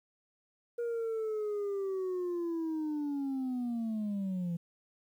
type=linear sweep; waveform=sine; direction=down; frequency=476.5 to 167.2 Hz; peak=-29 dBFS; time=0.78-4.57 s; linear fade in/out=10 ms; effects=tanh soft clip ceiling -31 dBFS + 11-bit